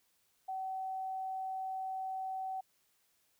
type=tone; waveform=sine; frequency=760 Hz; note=F#5; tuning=46 cents sharp; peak=-36 dBFS; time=0.48-2.61 s; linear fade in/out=10 ms; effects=white hiss -74 dBFS RMS until 3.39 s